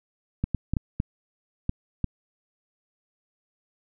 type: clicks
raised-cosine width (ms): 5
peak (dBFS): -12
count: 7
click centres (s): 0.44 / 0.547 / 0.736 / 0.768 / 1.001 / 1.694 / 2.043
effects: none